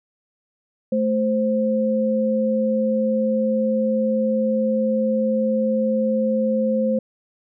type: tone pair together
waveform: sine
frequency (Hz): 218.8 / 523.3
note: A3 / C5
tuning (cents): -9 / 0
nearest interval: octave + minor third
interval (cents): 1509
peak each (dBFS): -20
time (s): 0.92-6.99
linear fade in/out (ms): 5
effects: none